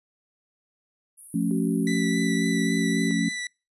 pink high-pass noise, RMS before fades -39 dBFS, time 1.17-3.1 s, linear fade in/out 20 ms, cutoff 9700 Hz, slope 96 dB/octave
sine chord, F augmented, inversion none, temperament equal, 174.61 / 220 / 277.2 Hz, F3 / A3 / C#4, 0 / 0 / 0 cents, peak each -26 dBFS, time 1.34-3.29 s, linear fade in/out 5 ms
sine tone with pitch glide, 377.4 to 379.8 Hz, F#4 to F#4, +34 to +45 cents, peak -32 dBFS, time 1.51-3.11 s, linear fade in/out 0 ms, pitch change +11 cents, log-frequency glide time 1.78-2.02 s
sawtooth tone with vibrato, 1975.5 Hz, B6, in tune, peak -26 dBFS, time 1.87-3.47 s, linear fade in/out 2 ms, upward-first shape sine, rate 3.7 Hz, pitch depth 13 cents each way
effects noise-tail reverb RT60 0.3 s tail -26 dB re dry + resampled to 24000 Hz

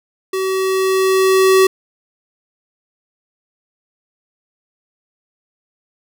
square tone with level ramp, 380 Hz, F#4, 46 cents sharp, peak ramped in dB -18 to -8 dBFS, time 0.33-1.67 s, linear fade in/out 5 ms, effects none

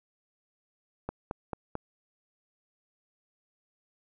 click train, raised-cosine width 1 ms, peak -19 dBFS, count 4, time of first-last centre 1.09-1.754 s, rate 4.52 Hz, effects none

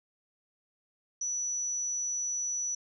sine tone, 5920 Hz, F#8, in tune, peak -30 dBFS, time 1.21-2.75 s, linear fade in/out 5 ms, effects none

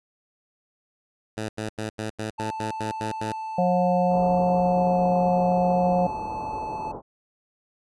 10% pulse tone bursts, 108.7 Hz, A2, 21 cents flat, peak -20 dBFS, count 10, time 1.37-3.326 s, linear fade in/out 10 ms, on 120 ms, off 84 ms
triangle tone with pitch glide, 880 to 868.9 Hz, A5 to A5, 0 to -22 cents, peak -28 dBFS, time 2.38-6.92 s, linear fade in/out 10 ms, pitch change -22 cents, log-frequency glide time 4.47-4.99 s
harmonic tone, 179.9 Hz, F#3, 48 cents flat, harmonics 1 / 3 / 4, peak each -23 / -23 / -23 dBFS, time 3.58-6.07 s, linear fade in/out 5 ms
white low-pass noise, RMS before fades -36 dBFS, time 4.09-7.02 s, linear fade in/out 50 ms, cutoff 1000 Hz, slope 48 dB/octave
effects resampled to 24000 Hz

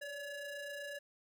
square ring-modulated tone, 563 Hz, C#5, 27 cents sharp, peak -40 dBFS, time 0.01-0.99 s, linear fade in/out 10 ms, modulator 1140 Hz, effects none

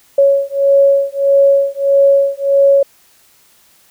sine beating tone pair, 554.4 / 556 Hz, C#5 / C#5, 0 / +5 cents, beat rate 1.6 Hz, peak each -11 dBFS, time 0.18-2.83 s, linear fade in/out 5 ms, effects white hiss -50 dBFS RMS until 3.9 s

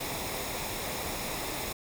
pink noise with comb filter, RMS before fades -35 dBFS, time 0-1.73 s, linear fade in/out 10 ms, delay 0.66 ms, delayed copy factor -0.5, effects none

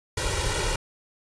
pink noise with comb filter, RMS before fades -26 dBFS, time 0.17-0.76 s, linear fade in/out 5 ms, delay 2.1 ms, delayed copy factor +1, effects resampled to 22050 Hz

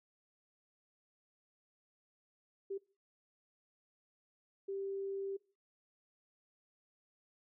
sine tone bursts at uneven times, 392 Hz, G4, in tune, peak -37 dBFS, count 2, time 2.7-2.78 / 4.68-5.37 s, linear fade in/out 10 ms, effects noise-tail reverb RT60 0.4 s tail -23 dB re dry

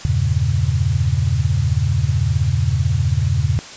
sine chord, E diminished seventh, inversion none, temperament equal, 82.41 / 98 / 116.54 / 138.59 Hz, E2 / G2 / Bb2 / Db3, 0 / 0 / 0 / 0 cents, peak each -20 dBFS, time 0.05-3.59 s, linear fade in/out 0 ms, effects white hiss -35 dBFS RMS until 3.76 s + resampled to 16000 Hz

